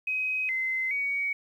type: tone with pitch steps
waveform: sine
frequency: 2526 / 2060 / 2249 Hz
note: D#7 / C7 / C#7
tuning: +26 / -28 / +24 cents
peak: -26 dBFS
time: 0.07-1.33 s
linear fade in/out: 5 ms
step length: 420 ms
effects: 10-bit